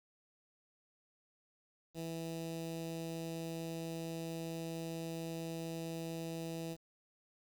15% pulse tone with notch filter, 164.4 Hz, E3, 4 cents flat, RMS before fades -42 dBFS, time 1.94-6.77 s, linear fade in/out 50 ms, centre 1500 Hz, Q 0.84, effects 10-bit

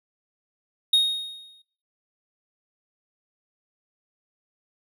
triangle tone with exponential decay, 3729 Hz, A#7, in tune, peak -12 dBFS, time 0.93-1.62 s, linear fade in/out 5 ms, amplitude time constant 150 ms, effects noise-tail reverb RT60 0.5 s tail -21 dB re dry

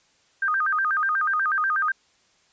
sine tone with vibrato, 1396.9 Hz, F6, in tune, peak -20 dBFS, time 0.42-1.92 s, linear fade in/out 5 ms, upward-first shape square, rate 8.2 Hz, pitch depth 210 cents each way, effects white hiss -62 dBFS RMS until 2.52 s + resampled to 16000 Hz

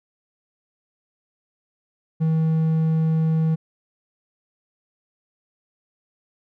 triangle tone, 160 Hz, D#3, 49 cents sharp, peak -15 dBFS, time 2.2-3.56 s, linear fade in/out 20 ms, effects none

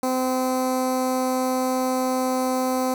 15% pulse tone with notch filter, 257.2 Hz, C4, 30 cents flat, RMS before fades -23 dBFS, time 0.03-2.94 s, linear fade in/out 2 ms, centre 2900 Hz, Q 0.77, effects none

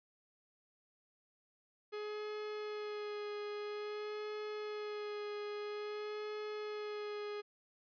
45% pulse tone with vibrato, 419.4 Hz, G#4, 17 cents sharp, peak -40 dBFS, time 1.92-7.42 s, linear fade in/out 20 ms, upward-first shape sine, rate 0.5 Hz, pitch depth 17 cents each way, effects resampled to 11025 Hz

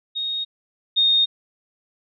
sine tone pair in turn, 3729 / 3693 Hz, A#7 / A#7, 0 / -17 cents, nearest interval unison, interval 17 cents, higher first, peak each -23 / -14 dBFS, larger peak second, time 0.15-0.45 / 0.96-1.26 s, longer neither, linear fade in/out 20 ms, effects none

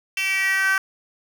10% pulse tone with high-pass filter sweep, 385.2 Hz, G4, 30 cents flat, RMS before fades -21 dBFS, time 0.17-0.78 s, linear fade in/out 2 ms, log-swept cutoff 2700 to 1400 Hz, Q 5.1, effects none

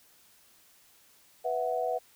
sine chord, B suspended fourth, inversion none, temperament equal, 493.9 / 659.3 / 740 Hz, B4 / E5 / F#5, 0 / 0 / 0 cents, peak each -32 dBFS, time 1.44-1.99 s, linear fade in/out 20 ms, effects white hiss -61 dBFS RMS until 2.15 s

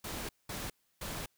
pink noise bursts at uneven times, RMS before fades -40 dBFS, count 3, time 0.04-0.29 / 0.49-0.7 / 1.01-1.26 s, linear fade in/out 5 ms, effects white hiss -75 dBFS RMS until 1.37 s

